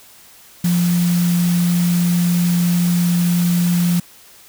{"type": "tone in noise", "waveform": "sine", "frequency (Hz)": 174.61, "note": "F3", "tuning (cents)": 0, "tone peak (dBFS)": -13, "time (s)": [0.64, 4], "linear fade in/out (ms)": 5, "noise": "white", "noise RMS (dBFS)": -28, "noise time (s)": [0.64, 4], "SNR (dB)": 12, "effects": ["white hiss -45 dBFS RMS until 4.48 s"]}